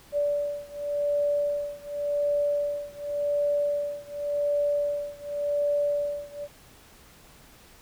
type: beating tone pair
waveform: sine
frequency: 580 / 580.89 Hz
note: D5 / D5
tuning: -22 / -19 cents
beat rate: 0.89 Hz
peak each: -27 / -28 dBFS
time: 0.12-6.48 s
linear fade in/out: 50 ms
effects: pink hiss -53 dBFS RMS until 7.81 s